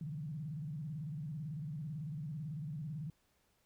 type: tone with vibrato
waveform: sine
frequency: 150.8 Hz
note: D3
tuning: 46 cents sharp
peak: -39 dBFS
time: 0.01-3.1 s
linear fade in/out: 2 ms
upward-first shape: square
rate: 18 Hz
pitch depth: 150 cents each way
effects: pink hiss -75 dBFS RMS until 3.65 s